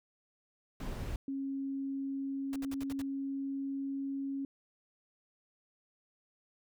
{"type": "noise", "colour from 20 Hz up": "brown", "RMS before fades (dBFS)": -38, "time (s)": [0.8, 1.16], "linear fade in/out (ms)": 2}
{"type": "tone with pitch glide", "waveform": "sine", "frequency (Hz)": [272.7, 274.4], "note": ["C#4", "C#4"], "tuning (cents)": [-28, -17], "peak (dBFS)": -34, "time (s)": [1.28, 4.45], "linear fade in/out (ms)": 2, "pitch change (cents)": 11, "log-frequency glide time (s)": [1.64, 4.1]}
{"type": "noise bursts", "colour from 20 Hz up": "pink", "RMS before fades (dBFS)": -46, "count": 6, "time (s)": [2.53, 3.017], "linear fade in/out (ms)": 0, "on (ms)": 27, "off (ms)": 65}
{"effects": []}